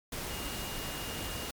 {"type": "tone in noise", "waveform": "sine", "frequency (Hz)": 2847, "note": "F7", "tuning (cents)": 33, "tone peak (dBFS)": -45, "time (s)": [0.3, 1.48], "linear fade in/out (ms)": 5, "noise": "pink", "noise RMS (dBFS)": -38, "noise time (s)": [0.12, 1.51], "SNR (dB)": -10, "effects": ["MP3 96 kbps"]}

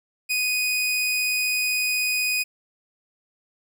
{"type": "tone", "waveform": "sawtooth", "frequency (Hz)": 2489, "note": "D#7", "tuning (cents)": 0, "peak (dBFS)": -18, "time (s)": [0.29, 2.44], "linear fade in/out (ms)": 20, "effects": []}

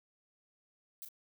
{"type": "noise with echo", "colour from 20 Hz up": "violet", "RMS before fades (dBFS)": -45, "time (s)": [1.02, 1.05], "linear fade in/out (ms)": 0, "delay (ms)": 37, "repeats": 1, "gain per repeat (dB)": -5, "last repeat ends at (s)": 1.087, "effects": []}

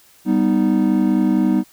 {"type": "chord", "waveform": "triangle", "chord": "G augmented", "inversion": "none", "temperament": "equal", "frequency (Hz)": [196, 246.9, 311.1], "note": ["G3", "B3", "D#4"], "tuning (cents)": [0, 0, 0], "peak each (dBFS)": -16, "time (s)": [0.25, 1.64], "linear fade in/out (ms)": 50, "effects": ["white hiss -51 dBFS RMS until 1.72 s"]}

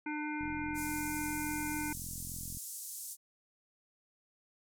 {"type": "harmonic tone", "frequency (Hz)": 300.8, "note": "D4", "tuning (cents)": 42, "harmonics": [1, 3, 5, 7, 8], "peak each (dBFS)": [-37, -42, -44, -45, -46], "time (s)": [0.06, 1.93], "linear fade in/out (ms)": 5}
{"type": "click train", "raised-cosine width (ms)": 5, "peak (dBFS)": -35, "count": 95, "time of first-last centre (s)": [0.41, 2.571], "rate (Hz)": 43.5}
{"type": "band-pass noise", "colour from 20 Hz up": "pink", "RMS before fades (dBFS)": -44, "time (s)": [0.74, 3.17], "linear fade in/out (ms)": 50, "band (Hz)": [6700, 14000], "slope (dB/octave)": 24}
{"effects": []}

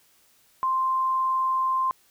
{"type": "tone", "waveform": "sine", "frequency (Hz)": 1046.5, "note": "C6", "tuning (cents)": 0, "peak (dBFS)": -21, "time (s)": [0.63, 1.91], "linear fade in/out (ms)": 0, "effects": ["white hiss -61 dBFS RMS until 2.1 s"]}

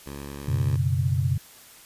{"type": "tone with vibrato", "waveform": "10% pulse", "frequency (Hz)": 70.4, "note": "C#2", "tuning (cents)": 27, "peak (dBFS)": -27, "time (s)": [0.06, 0.77], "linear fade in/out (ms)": 5, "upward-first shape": "triangle", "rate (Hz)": 18, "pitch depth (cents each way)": 19}
{"type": "chord", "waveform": "sine", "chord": "F# suspended fourth", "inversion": "none", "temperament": "just", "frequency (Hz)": [92.5, 123.33, 138.75], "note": ["F#2", "B2", "C#3"], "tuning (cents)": [0, -2, 2], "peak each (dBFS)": -25, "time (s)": [0.48, 1.38], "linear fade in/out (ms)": 5}
{"effects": ["white hiss -49 dBFS RMS until 1.85 s", "resampled to 32000 Hz"]}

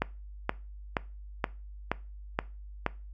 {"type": "click train", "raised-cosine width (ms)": 0.5, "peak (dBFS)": -11, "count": 7, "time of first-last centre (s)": [0.02, 2.864], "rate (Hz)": 2.11, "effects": ["noise-tail reverb RT60 0.3 s tail -20 dB re dry", "added 50 Hz sine -42 dBFS peak until 3.13 s"]}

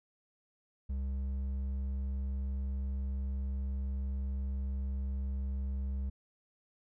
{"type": "tone with hard clipping", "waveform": "sine", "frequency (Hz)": 67.1, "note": "C2", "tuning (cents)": 44, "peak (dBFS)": -34, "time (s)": [0.89, 6.1], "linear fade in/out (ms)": 10, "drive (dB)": 5, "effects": []}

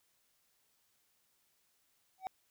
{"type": "tone with exponential growth", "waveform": "triangle", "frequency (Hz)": 757, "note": "F#5", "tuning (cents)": 39, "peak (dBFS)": -30, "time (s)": [2.18, 2.27], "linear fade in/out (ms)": 0, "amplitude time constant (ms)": 19, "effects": ["white hiss -75 dBFS RMS until 2.5 s"]}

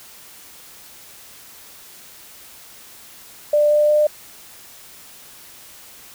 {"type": "tone with pitch steps", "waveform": "sine", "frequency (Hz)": [593, 596.8, 600.6], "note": ["D5", "D5", "D5"], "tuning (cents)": [17, 28, 39], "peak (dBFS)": -12, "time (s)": [3.53, 4.07], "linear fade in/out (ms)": 5, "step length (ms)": 180, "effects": ["white hiss -43 dBFS RMS until 6.14 s"]}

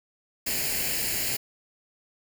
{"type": "noise with comb filter", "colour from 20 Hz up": "white", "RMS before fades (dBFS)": -28, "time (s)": [0.46, 1.37], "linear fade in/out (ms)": 10, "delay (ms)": 0.42, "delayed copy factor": 0.7, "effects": []}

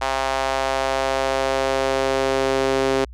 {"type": "tone with high-pass filter sweep", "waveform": "sawtooth", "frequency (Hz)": 133.9, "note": "C3", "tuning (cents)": 40, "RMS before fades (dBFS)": -21, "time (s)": [0.01, 3.05], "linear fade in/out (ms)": 10, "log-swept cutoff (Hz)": [780, 380], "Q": 2.1, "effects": ["added 60 Hz sine -36 dBFS peak until 3.13 s", "low-pass 7000 Hz 12 dB/octave"]}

